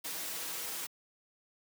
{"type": "noise with comb filter", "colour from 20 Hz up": "white", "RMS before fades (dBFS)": -39, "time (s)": [0.04, 0.87], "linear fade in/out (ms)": 10, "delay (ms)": 6.2, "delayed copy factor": 0.65, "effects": ["high-pass 200 Hz 12 dB/octave"]}